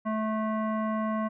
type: tone with frequency modulation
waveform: sine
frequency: 218 Hz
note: A3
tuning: 16 cents flat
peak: -26 dBFS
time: 0.05-1.29 s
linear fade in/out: 20 ms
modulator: 871 Hz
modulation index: 0.98
effects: none